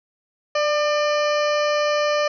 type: harmonic tone with a mistuned harmonic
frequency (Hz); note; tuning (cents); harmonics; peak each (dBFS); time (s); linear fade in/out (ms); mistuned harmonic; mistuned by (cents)
599; D5; +34; 1 / 2 / 3 / 4 / 5 / 7 / 8 / 9 / 10; -19 / -25 / -29 / -31 / -33 / -36 / -37 / -38 / -39; 0.55-2.28; 5; 1; -20
effects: none